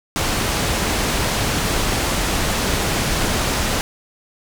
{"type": "low-pass noise", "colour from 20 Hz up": "pink", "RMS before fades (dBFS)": -20, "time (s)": [0.16, 3.81], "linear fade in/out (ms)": 0, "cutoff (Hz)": 10000, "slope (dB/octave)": 12, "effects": []}